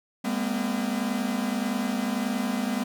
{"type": "tone cluster", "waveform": "45% pulse", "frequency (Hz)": [202.4, 232, 253.7], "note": ["G#3", "A#3", "B3"], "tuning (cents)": [-44, -8, 47], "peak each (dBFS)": -30, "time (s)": [0.24, 2.84], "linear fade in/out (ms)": 10, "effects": []}